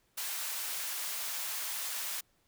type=high-pass noise; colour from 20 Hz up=white; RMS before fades=-37 dBFS; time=0.17-2.21 s; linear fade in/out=10 ms; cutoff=770 Hz; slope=12 dB/octave; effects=pink hiss -72 dBFS RMS until 2.47 s